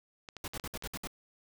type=clicks; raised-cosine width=0.2 ms; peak=-26 dBFS; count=7; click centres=0.288 / 0.367 / 0.463 / 0.535 / 0.598 / 0.824 / 0.862 s
type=noise bursts; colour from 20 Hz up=pink; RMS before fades=-39 dBFS; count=7; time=0.44-1.073 s; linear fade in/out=2 ms; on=39 ms; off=60 ms
effects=none